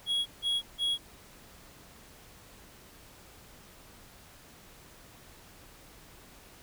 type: tone bursts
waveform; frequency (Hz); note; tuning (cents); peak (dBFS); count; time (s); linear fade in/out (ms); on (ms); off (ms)
triangle; 3322; G#7; 0; -25; 3; 0.06-0.98; 50; 200; 160
effects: pink hiss -54 dBFS RMS until 6.62 s